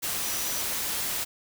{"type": "tone in noise", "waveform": "sine", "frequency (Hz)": 5880, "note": "F#8", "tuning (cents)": -12, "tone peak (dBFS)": -37, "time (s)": [0.22, 0.62], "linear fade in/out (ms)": 20, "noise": "white", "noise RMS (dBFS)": -30, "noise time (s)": [0.02, 1.25], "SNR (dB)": -10, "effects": []}